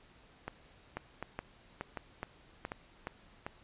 two click trains, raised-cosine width 0.5 ms, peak -22 / -23 dBFS, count 6 / 5, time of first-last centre 0.97-3.071 / 0.48-3.465 s, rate 2.38 / 1.34 Hz, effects pink hiss -61 dBFS RMS until 3.63 s + resampled to 8000 Hz

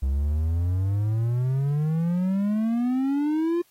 triangle exponential sweep, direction up, 65.41 to 351.2 Hz, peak -19 dBFS, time 0.02-3.62 s, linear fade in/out 10 ms, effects white hiss -62 dBFS RMS until 3.7 s + AAC 48 kbps

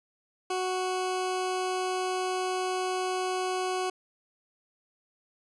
20% pulse tone, 370 Hz, F#4, in tune, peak -23 dBFS, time 0.5-3.9 s, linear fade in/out 5 ms, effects resampled to 24000 Hz

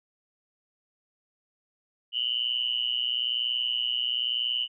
sine tone with amplitude modulation, 2960 Hz, F#7, in tune, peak -21 dBFS, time 2.12-4.68 s, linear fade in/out 50 ms, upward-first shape sine, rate 121 Hz, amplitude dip 100%, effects none

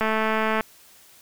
click train, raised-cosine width 0.5 ms, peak -9 dBFS, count 132, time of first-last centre 0.01-0.608 s, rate 219 Hz, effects white hiss -52 dBFS RMS until 1.21 s

